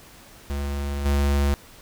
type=tone with level steps; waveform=square; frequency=70.7 Hz; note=C#2; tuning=35 cents sharp; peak=-26 / -19 dBFS; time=0.5-1.54 s; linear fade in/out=0 ms; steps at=1.05 s; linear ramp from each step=10 ms; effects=pink hiss -48 dBFS RMS until 1.81 s